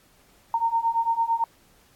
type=beating tone pair; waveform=sine; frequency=913 / 921.9 Hz; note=A#5 / A#5; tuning=-36 / -19 cents; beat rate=8.9 Hz; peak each=-25 / -23 dBFS; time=0.54-1.44 s; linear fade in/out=2 ms; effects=pink hiss -59 dBFS RMS until 1.95 s + AAC 64 kbps